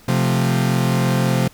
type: chord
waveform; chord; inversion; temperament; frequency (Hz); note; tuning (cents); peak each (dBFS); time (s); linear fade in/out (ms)
40% pulse; F major; second; equal; 130.81 / 174.61 / 220; C3 / F3 / A3; 0 / 0 / 0; -17 / -20 / -22; 0.08-1.48; 5
effects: pink hiss -48 dBFS RMS until 1.53 s